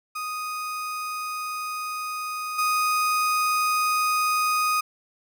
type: tone with level steps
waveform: 35% pulse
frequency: 1244.5 Hz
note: D#6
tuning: in tune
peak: -27 / -19 dBFS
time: 0.15-4.81 s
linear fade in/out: 10 ms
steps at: 2.58 s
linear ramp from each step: 10 ms
effects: none